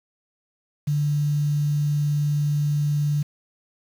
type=tone with quantisation; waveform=sine; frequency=146.83 Hz; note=D3; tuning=in tune; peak=-19 dBFS; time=0.87-3.23 s; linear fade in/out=10 ms; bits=7; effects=none